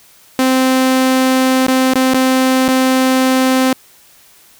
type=tone with dropouts; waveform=sawtooth; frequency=260 Hz; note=C4; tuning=11 cents flat; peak=-6 dBFS; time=0.39-3.73 s; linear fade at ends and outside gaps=1 ms; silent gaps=1.666-1.682 / 1.936-1.955 / 2.137-2.144 / 2.681-2.687 s; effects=white hiss -46 dBFS RMS until 4.59 s